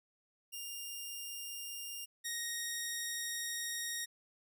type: tone pair in turn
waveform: 10% pulse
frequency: 2805 / 1872.1 Hz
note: F7 / A#6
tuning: +7 / +7 cents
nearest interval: perfect fifth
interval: 700 cents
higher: first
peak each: -33 / -28 dBFS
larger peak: second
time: 0.52-2.06 / 2.24-4.06 s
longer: second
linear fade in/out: 20 ms
effects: none